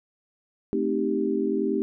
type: chord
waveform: sine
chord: A half-diminished seventh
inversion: none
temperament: equal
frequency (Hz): 220 / 261.6 / 311.1 / 392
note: A3 / C4 / Eb4 / G4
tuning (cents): 0 / 0 / 0 / 0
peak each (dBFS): -29 / -29 / -28 / -26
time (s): 0.73-1.82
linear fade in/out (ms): 0
effects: none